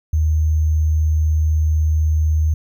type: tone with sample-and-hold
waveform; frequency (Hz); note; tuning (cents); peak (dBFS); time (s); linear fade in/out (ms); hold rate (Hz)
sine; 78; D#2; +5; -13; 0.13-2.54; 5; 6300
effects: none